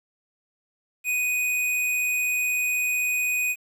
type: tone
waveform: square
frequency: 2489 Hz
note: D#7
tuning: in tune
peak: -23 dBFS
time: 1.04-3.56 s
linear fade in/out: 50 ms
effects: 9-bit